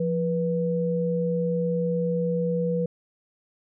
sine tone pair together, 172.64 / 488.3 Hz, F3 / B4, -20 / -20 cents, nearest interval octave + tritone, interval 1800 cents, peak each -25 dBFS, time 0-2.86 s, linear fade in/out 5 ms, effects none

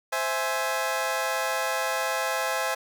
20% pulse chord, C augmented, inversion none, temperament equal with one note detuned, 523.3 / 659.3 / 835.4 Hz, C5 / E5 / G#5, 0 / 0 / +10 cents, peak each -25 dBFS, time 0.12-2.75 s, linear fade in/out 10 ms, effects none

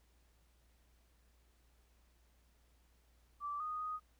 sine tone with pitch steps, 1165 / 1238 / 1245 Hz, D6 / D#6 / D#6, -14 / -9 / +1 cents, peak -38 dBFS, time 3.4-4 s, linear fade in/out 50 ms, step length 200 ms, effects added 59 Hz sine -68 dBFS peak until 4.19 s + pink hiss -75 dBFS RMS until 4.19 s

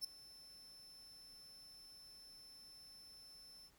40% pulse tone with ADSR envelope, 5300 Hz, E8, 9 cents sharp, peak -36 dBFS, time 0.01-3.71 s, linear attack 35 ms, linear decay 3 ms, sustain -20 dB, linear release 57 ms, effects pink hiss -71 dBFS RMS until 3.78 s

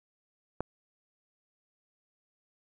click, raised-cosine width 1 ms, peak -17 dBFS, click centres 0.606 s, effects none

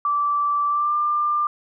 sine tone with pitch glide, 1164 to 1193.3 Hz, D6 to D6, -16 to +27 cents, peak -18 dBFS, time 0.05-1.47 s, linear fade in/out 2 ms, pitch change +43 cents, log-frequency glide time 0.68-0.95 s, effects none

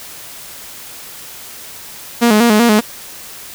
sawtooth tone with vibrato, 223.8 Hz, A3, 30 cents sharp, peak -4 dBFS, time 2.21-2.81 s, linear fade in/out 20 ms, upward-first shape square, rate 5.2 Hz, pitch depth 94 cents each way, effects white hiss -33 dBFS RMS until 3.54 s

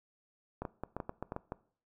clicks, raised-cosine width 1 ms, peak -23 dBFS, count 10, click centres 0.62 / 0.652 / 0.836 / 0.966 / 1.002 / 1.094 / 1.226 / 1.321 / 1.364 / 1.521 s, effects noise-tail reverb RT60 0.5 s tail -20 dB re dry

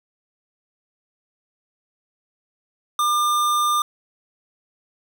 square tone, 1200 Hz, D6, 37 cents sharp, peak -18 dBFS, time 2.99-3.82 s, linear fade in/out 2 ms, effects none

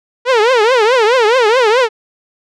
sawtooth tone with vibrato, 469.6 Hz, A#4, 13 cents sharp, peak -4 dBFS, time 0.25-1.89 s, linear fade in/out 50 ms, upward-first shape triangle, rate 4.7 Hz, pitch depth 240 cents each way, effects low-pass 4000 Hz 12 dB/octave

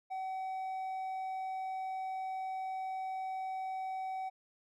sine tone with hard clipping, 758 Hz, F#5, 42 cents sharp, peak -37 dBFS, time 0.1-4.3 s, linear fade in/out 20 ms, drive 3 dB, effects none

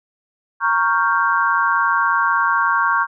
sine chord, G half-diminished seventh, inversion first, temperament equal, 932.3 / 1108.7 / 1396.9 / 1568 Hz, Bb5 / Db6 / F6 / G6, 0 / 0 / 0 / 0 cents, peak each -21 / -18 / -21 / -20 dBFS, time 0.6-3.07 s, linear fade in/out 50 ms, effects none

